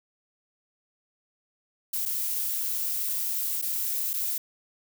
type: noise with dropouts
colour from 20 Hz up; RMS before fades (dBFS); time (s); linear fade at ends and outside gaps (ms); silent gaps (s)
violet; -29; 1.93-4.38; 5; 2.054-2.058 / 3.616-3.623 / 4.134-4.138
effects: none